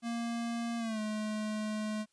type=tone with pitch glide; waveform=square; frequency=233.5 to 214.1 Hz; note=A#3 to A3; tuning=+3 to -47 cents; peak=-34 dBFS; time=0.02-2.06 s; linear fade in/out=50 ms; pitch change=-150 cents; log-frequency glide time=0.78-1 s; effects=white hiss -75 dBFS RMS until 2.12 s + resampled to 22050 Hz